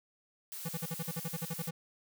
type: noise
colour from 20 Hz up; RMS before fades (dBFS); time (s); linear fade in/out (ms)
blue; -43; 0.52-1.69; 0
type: tone bursts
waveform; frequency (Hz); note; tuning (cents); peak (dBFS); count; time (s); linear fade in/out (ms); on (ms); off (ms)
square; 164.81; E3; 0; -35; 13; 0.65-1.71; 10; 40; 45
effects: none